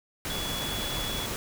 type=tone in noise; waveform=sine; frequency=3393 Hz; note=G#7; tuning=36 cents sharp; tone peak=-34 dBFS; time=0.3-1.26 s; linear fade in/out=0 ms; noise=pink; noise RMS=-33 dBFS; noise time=0.25-1.36 s; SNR=-4 dB; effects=none